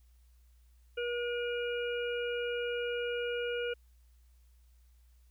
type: harmonic tone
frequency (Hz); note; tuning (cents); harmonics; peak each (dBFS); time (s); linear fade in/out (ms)
480; B4; -49; 1 / 3 / 5 / 6; -33 / -40 / -44 / -43; 0.97-3.74; 10
effects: added 60 Hz sine -59 dBFS peak until 5.3 s + white hiss -75 dBFS RMS until 5.3 s